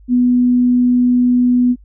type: tone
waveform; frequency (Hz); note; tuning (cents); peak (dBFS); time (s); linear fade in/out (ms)
sine; 246.9; B3; 0; -9; 0.08-1.76; 50
effects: noise-tail reverb RT60 0.1 s tail -26 dB re dry + added 50 Hz sine -40 dBFS peak until 1.84 s